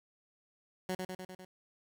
15% pulse tone with echo, 185 Hz, F#3, in tune, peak -27 dBFS, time 0.89-0.95 s, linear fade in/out 2 ms, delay 100 ms, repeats 5, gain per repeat -3 dB, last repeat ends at 1.45 s, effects none

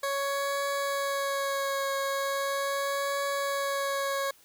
20% pulse tone with vibrato, 554.4 Hz, C#5, in tune, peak -23 dBFS, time 0.03-4.31 s, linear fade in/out 5 ms, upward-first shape triangle, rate 0.39 Hz, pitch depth 20 cents each way, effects white hiss -59 dBFS RMS until 4.44 s

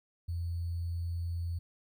sine tone with sample-and-hold, 85.3 Hz, F2, 40 cents flat, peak -32 dBFS, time 0.28-1.59 s, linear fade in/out 10 ms, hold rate 4410 Hz, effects none

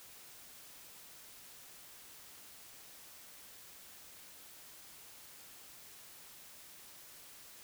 silence, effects white hiss -55 dBFS RMS until 7.63 s

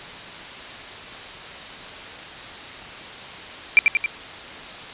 sine tone with echo, 2354 Hz, D7, 3 cents sharp, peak -7 dBFS, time 3.77-3.79 s, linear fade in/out 0 ms, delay 90 ms, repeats 3, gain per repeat -4 dB, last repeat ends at 4.06 s, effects white hiss -36 dBFS RMS until 4.93 s + resampled to 8000 Hz

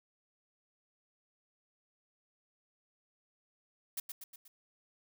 blue noise with echo, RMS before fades -37 dBFS, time 3.97-4 s, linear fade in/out 5 ms, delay 120 ms, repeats 4, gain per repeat -5 dB, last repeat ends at 4.48 s, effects none

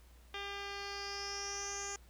10% pulse tone with low-pass filter sweep, 400.3 Hz, G4, 36 cents sharp, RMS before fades -42 dBFS, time 0.34-1.96 s, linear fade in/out 2 ms, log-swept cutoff 3600 to 6900 Hz, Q 7.9, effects added 60 Hz sine -57 dBFS peak until 2.09 s + pink hiss -66 dBFS RMS until 2.09 s

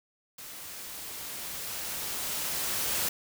white noise with level ramp, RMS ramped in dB -44 to -29 dBFS, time 0.38-3.09 s, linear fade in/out 5 ms, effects none

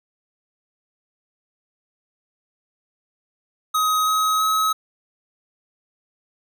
square tone with pitch steps, 1262 / 1270 / 1280 Hz, D#6 / D#6 / D#6, +24 / +35 / +49 cents, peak -18 dBFS, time 3.74-4.73 s, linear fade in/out 10 ms, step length 330 ms, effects none

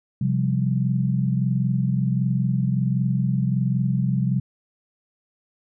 sine chord, C suspended fourth, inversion none, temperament equal, 130.81 / 174.61 / 196 Hz, C3 / F3 / G3, 0 / 0 / 0 cents, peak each -21 / -25 / -25 dBFS, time 0.21-4.4 s, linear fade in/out 5 ms, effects none

